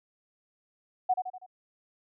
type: tone with echo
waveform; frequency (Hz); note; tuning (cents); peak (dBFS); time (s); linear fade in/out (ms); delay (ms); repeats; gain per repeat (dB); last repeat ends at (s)
sine; 740; F#5; 0; -21; 1.09-1.14; 10; 81; 4; -6; 1.464
effects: none